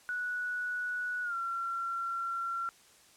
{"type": "tone with pitch glide", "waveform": "sine", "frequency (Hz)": [1472, 1365.5], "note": ["F#6", "F6"], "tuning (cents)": [-9, -39], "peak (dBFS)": -32, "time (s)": [0.09, 2.69], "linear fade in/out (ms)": 0, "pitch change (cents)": -130, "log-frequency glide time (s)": [1.23, 1.35], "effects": ["white hiss -60 dBFS RMS until 3.16 s", "low-pass 10000 Hz 12 dB/octave"]}